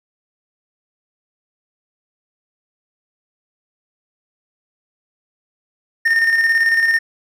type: tone with tremolo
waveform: triangle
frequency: 1824 Hz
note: A#6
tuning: 38 cents flat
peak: -9 dBFS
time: 6.05-6.99 s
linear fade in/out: 10 ms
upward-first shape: square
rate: 18 Hz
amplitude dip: 40%
effects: none